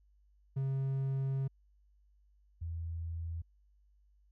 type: tone pair in turn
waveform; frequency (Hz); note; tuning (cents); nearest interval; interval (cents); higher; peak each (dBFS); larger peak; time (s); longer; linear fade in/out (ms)
triangle / sine; 134.9 / 83; C#3 / E2; -47 / +12; minor sixth; 841; first; -29 / -36; first; 0.56-1.48 / 2.61-3.42; first; 10
effects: added 50 Hz sine -64 dBFS peak until 4.31 s